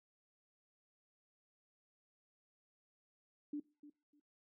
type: tone with echo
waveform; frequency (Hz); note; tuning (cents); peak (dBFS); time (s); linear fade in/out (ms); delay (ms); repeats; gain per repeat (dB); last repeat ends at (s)
sine; 293.7; D4; 0; -38; 3.53-3.6; 5; 300; 2; -15; 4.2
effects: noise-tail reverb RT60 0.3 s tail -21 dB re dry